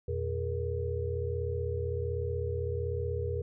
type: tone cluster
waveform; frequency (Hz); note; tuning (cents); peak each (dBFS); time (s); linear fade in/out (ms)
sine; 85.9 / 121.8 / 413.7 / 475; F2 / B2 / G#4 / A#4; -28 / -24 / -7 / +33; -33 / -38 / -37 / -36; 0.08-3.42; 5
effects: none